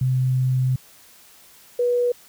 sine tone pair in turn, 128.9 / 486.7 Hz, C3 / B4, -26 / -25 cents, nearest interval octave + major seventh, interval 2301 cents, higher second, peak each -17 dBFS, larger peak neither, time 0.01-0.76 / 1.79-2.12 s, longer first, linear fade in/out 5 ms, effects white hiss -50 dBFS RMS until 2.28 s

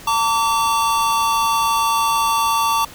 square tone pair together, 904.7 / 1151 Hz, A5 / D6, +48 / -35 cents, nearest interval major third, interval 417 cents, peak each -19 dBFS, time 0.07-2.85 s, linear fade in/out 5 ms, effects pink hiss -39 dBFS RMS until 2.94 s

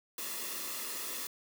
white noise with comb filter, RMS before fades -39 dBFS, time 0.18-1.27 s, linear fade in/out 2 ms, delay 1.3 ms, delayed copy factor -0.6, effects high-pass 200 Hz 12 dB/octave

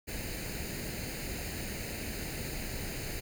pink noise with comb filter, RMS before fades -38 dBFS, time 0.07-3.21 s, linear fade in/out 20 ms, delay 0.44 ms, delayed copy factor +0.7, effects none

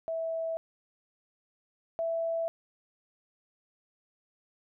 sine tone pair in turn, 654 / 661.6 Hz, E5 / E5, -14 / +6 cents, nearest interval unison, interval 20 cents, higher second, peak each -30 / -28 dBFS, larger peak second, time 0.08-0.57 / 1.99-2.48 s, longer neither, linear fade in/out 0 ms, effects none

